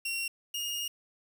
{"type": "tone pair in turn", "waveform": "sawtooth", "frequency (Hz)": [2742, 2848], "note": ["F7", "F7"], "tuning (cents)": [-32, 33], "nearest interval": "minor second", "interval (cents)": 65, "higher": "second", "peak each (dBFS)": [-28, -29], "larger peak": "first", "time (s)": [[0.05, 0.28], [0.54, 0.88]], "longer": "second", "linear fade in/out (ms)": 5, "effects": ["9-bit"]}